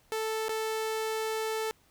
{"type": "tone with dropouts", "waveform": "sawtooth", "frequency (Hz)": 440, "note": "A4", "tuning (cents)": 0, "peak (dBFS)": -26, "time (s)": [0.12, 1.71], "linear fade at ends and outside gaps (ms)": 0, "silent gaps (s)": [0.483, 0.493], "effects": ["pink hiss -65 dBFS RMS until 1.9 s"]}